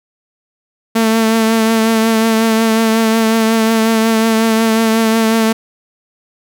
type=tone with vibrato; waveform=sawtooth; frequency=223.7 Hz; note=A3; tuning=29 cents sharp; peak=-6 dBFS; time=0.95-5.53 s; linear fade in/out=10 ms; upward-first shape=triangle; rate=5.5 Hz; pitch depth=30 cents each way; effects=none